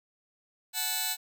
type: tone cluster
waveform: 5% pulse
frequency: 741 / 871 / 4011 Hz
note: F#5 / A5 / B7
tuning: +2 / -18 / +26 cents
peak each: -24 dBFS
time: 0.73-1.17 s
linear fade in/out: 50 ms
effects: none